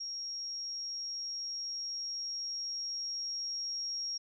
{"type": "tone with level ramp", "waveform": "sine", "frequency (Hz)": 5588, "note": "F8", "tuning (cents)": 0, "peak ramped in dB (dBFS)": [-37, -34], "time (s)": [0, 4.18], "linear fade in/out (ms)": 10, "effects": []}